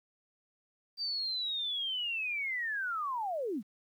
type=linear sweep; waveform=sine; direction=down; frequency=4699 to 174.8 Hz; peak=-32 dBFS; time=0.97-3.63 s; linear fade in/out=50 ms; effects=11-bit